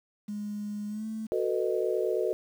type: tone with pitch glide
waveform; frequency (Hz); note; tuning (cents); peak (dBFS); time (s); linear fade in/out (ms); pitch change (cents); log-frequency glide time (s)
sine; 207.7 to 219.7; G#3 to A3; 0 to -2; -32; 0.28-1.27; 10; +98; 0.88-1.06
type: chord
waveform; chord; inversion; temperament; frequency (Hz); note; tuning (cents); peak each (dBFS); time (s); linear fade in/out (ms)
sine; B dominant seventh; second; just; 370.4 / 444.5 / 493.9 / 617.4; F#4 / A4 / B4 / D#5; +2 / +18 / 0 / -14; -30 / -30 / -32 / -33; 1.32-2.33; 0
effects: 9-bit